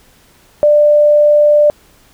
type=tone; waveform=sine; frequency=593 Hz; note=D5; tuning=17 cents sharp; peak=-5 dBFS; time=0.63-1.7 s; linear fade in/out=0 ms; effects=pink hiss -48 dBFS RMS until 2.13 s